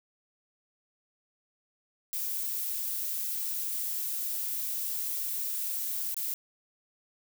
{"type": "noise with dropouts", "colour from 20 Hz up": "violet", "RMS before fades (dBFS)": -33, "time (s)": [2.13, 6.34], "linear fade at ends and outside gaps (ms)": 0, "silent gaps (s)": [6.143, 6.166], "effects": []}